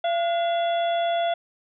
harmonic tone with a mistuned harmonic, 682 Hz, F5, 41 cents flat, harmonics 1 / 2 / 3 / 4 / 5, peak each -21 / -35 / -39 / -43 / -34 dBFS, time 0.04-1.34 s, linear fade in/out 5 ms, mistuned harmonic 2, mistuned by +91 cents, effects none

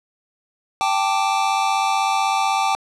square chord, G suspended second, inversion none, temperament equal, 784 / 880 / 1174.7 Hz, G5 / A5 / D6, 0 / 0 / 0 cents, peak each -21 / -23 / -24 dBFS, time 0.81-2.75 s, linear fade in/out 0 ms, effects low-pass 7000 Hz 12 dB/octave

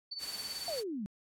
sine tone with tremolo, 4511 Hz, C#8, 29 cents sharp, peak -36 dBFS, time 0.11-0.81 s, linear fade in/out 10 ms, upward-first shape sine, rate 18 Hz, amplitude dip 75%
white noise, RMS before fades -43 dBFS, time 0.18-0.84 s, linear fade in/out 50 ms
sine exponential sweep, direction down, 710 to 189 Hz, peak -35 dBFS, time 0.68-1.06 s, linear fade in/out 0 ms
effects low-pass 12000 Hz 12 dB/octave

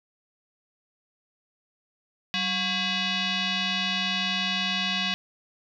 sine tone with frequency modulation, 190 Hz, F#3, 46 cents sharp, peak -24 dBFS, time 2.34-5.14 s, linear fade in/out 0 ms, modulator 911 Hz, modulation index 4.4, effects none

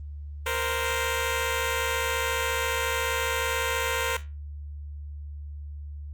10% pulse tone pair together, 466.2 / 520.6 Hz, A#4 / C5, 0 / -9 cents, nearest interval major second, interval 191 cents, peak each -20 dBFS, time 0.46-4.17 s, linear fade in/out 5 ms, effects added 73 Hz sine -35 dBFS peak until 6.13 s + Opus 32 kbps

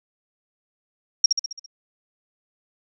sine tone with echo, 5588 Hz, F8, in tune, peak -9 dBFS, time 1.24-1.26 s, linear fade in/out 5 ms, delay 67 ms, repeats 6, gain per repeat -5 dB, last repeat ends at 1.662 s, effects none

